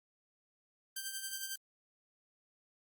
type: tone with tremolo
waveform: 5% pulse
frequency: 1568 Hz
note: G6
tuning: in tune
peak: -26 dBFS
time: 0.96-1.56 s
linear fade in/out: 5 ms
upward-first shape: sine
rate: 11 Hz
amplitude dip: 55%
effects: Opus 24 kbps